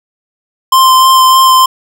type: tone with vibrato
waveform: square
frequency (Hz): 1044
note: C6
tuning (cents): -4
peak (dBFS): -4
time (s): 0.72-1.66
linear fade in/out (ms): 5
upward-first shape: sine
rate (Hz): 3.3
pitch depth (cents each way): 12
effects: none